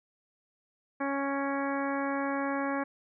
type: harmonic tone with a mistuned harmonic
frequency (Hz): 277.2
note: C#4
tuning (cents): 0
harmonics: 1 / 2 / 3 / 4 / 5 / 6 / 7 / 8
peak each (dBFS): -32 / -35 / -37 / -37 / -42 / -39 / -45 / -45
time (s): 1-2.84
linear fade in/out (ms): 10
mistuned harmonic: 8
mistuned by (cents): +18
effects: none